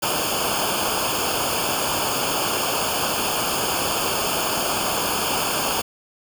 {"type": "noise with comb filter", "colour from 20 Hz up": "pink", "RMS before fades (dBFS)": -23, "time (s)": [0.02, 5.82], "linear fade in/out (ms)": 10, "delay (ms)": 0.51, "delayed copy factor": -0.95, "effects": []}